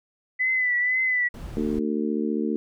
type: tone with vibrato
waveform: sine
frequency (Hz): 2000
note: B6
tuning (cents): +21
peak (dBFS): -20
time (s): 0.39-1.29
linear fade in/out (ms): 20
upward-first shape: triangle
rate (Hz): 2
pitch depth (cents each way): 53
type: noise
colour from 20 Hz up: brown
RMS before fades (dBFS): -36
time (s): 1.34-1.79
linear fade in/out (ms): 2
type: harmonic tone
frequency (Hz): 75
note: D2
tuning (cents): +37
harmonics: 3 / 4 / 5 / 6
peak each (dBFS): -26 / -28 / -30 / -32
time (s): 1.57-2.56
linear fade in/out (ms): 0
effects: none